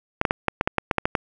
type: clicks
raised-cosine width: 0.5 ms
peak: -4 dBFS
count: 11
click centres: 0.214 / 0.252 / 0.309 / 0.483 / 0.611 / 0.675 / 0.783 / 0.912 / 0.983 / 1.055 / 1.152 s
effects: none